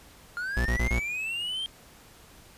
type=linear sweep; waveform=triangle; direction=up; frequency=1396.9 to 3200 Hz; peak=-28 dBFS; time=0.37-1.66 s; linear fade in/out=0 ms
type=tone bursts; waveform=40% pulse; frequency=59.7 Hz; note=A#1; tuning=42 cents sharp; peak=-23 dBFS; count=4; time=0.57-0.992 s; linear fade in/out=0 ms; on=83 ms; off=30 ms
effects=pink hiss -53 dBFS RMS until 2.57 s + resampled to 32000 Hz